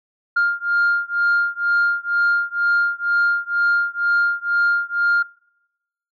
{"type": "beating tone pair", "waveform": "sine", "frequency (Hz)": [1403, 1405.1], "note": ["F6", "F6"], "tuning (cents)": [8, 10], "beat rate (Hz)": 2.1, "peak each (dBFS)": -18, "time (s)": [0.36, 5.23], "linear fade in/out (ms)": 10, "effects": ["noise-tail reverb RT60 0.9 s tail -25 dB re dry", "tanh soft clip ceiling -11 dBFS"]}